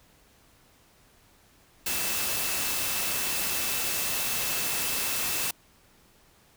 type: tone in noise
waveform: sine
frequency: 2642 Hz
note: E7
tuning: 3 cents sharp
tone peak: -38 dBFS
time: 1.86-5.51 s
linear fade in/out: 5 ms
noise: white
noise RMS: -29 dBFS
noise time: 1.86-5.51 s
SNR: -12 dB
effects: pink hiss -60 dBFS RMS until 6.56 s